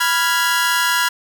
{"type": "chord", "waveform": "sawtooth", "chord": "F diminished", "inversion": "second", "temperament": "equal", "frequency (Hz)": [987.8, 1396.9, 1661.2], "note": ["Cb6", "F6", "Ab6"], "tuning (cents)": [0, 0, 0], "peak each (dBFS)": -16, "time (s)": [0, 1.09], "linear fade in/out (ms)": 10, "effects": []}